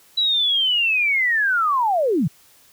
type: linear sweep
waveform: sine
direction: down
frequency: 3954 to 123.3 Hz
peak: -16 dBFS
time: 0.17-2.28 s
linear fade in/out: 10 ms
effects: white hiss -53 dBFS RMS until 2.72 s